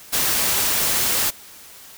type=noise; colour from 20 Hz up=white; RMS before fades=-20 dBFS; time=0.12-1.31 s; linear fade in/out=20 ms; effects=white hiss -43 dBFS RMS until 1.97 s